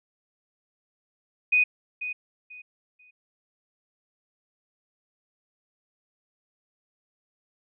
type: tone with echo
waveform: sine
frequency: 2489 Hz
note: D#7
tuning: in tune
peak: -17 dBFS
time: 1.52-1.64 s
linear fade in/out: 10 ms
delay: 490 ms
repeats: 3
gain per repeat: -12 dB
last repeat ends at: 3.11 s
effects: none